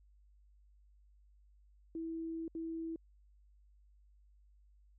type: tone bursts at uneven times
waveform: sine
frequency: 327.2 Hz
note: E4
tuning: 13 cents flat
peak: -38 dBFS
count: 2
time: 1.95-2.48 / 2.55-2.96 s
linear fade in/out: 2 ms
effects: added 50 Hz sine -62 dBFS peak until 4.98 s